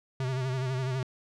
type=tone with vibrato; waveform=square; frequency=129.9 Hz; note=C3; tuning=12 cents flat; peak=-29 dBFS; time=0.2-1.03 s; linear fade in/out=2 ms; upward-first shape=sine; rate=12 Hz; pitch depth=57 cents each way; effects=low-pass 6000 Hz 12 dB/octave